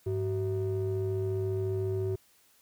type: ring-modulated tone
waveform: triangle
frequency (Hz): 138.59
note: C#3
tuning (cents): 0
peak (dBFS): -23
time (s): 0.06-2.16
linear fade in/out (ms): 10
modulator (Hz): 240
effects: white hiss -64 dBFS RMS until 2.61 s